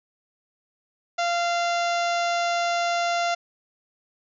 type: harmonic tone with a mistuned harmonic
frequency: 691 Hz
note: F5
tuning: 19 cents flat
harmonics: 1 / 2 / 3 / 4 / 5 / 6 / 7 / 8 / 9 / 10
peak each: -23 / -29 / -33 / -35 / -37 / -39 / -40 / -41 / -42 / -43 dBFS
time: 1.18-3.35 s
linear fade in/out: 10 ms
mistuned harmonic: 5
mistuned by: +23 cents
effects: none